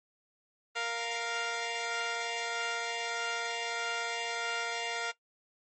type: tone pair together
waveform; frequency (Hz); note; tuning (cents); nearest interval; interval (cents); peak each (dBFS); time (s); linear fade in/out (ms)
10% pulse; 466.2 / 698.5; A#4 / F5; 0 / 0; perfect fifth; 700; -27; 0.75-5.12; 20
effects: noise-tail reverb RT60 0.1 s tail -17 dB re dry + MP3 32 kbps